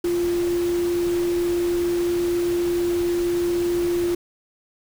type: tone in noise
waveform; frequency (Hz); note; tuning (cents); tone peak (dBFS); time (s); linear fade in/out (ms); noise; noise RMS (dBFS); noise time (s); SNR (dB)
sine; 347.8; F4; -7; -19; 0.04-4.15; 5; pink; -35; 0.04-4.15; +13
effects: none